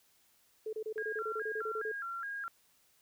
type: tone bursts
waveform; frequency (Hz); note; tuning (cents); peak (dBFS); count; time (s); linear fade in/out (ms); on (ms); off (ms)
sine; 435.1; A4; -19; -35; 13; 0.66-1.918; 5; 70; 29
type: tone with vibrato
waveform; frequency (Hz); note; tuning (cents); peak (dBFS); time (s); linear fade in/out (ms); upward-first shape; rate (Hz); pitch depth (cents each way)
sine; 1494; F#6; +16; -37; 0.98-2.48; 0; square; 2.4; 150
effects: white hiss -69 dBFS RMS until 3.01 s